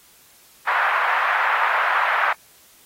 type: band-pass noise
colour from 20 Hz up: white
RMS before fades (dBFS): -20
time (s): 0.67-2.33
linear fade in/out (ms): 5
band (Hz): 840 to 1700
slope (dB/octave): 24
effects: white hiss -52 dBFS RMS until 2.85 s + AAC 48 kbps